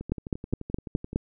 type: two click trains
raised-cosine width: 3 ms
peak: -12 / -23 dBFS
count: 6 / 14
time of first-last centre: 0.12-1.16 / 0.01-1.131 s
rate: 4.81 / 11.6 Hz
effects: none